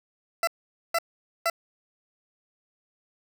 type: tone bursts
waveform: 20% pulse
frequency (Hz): 671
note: E5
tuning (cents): +31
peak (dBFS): -17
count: 3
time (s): 0.43-1.499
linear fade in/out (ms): 2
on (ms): 43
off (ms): 470
effects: none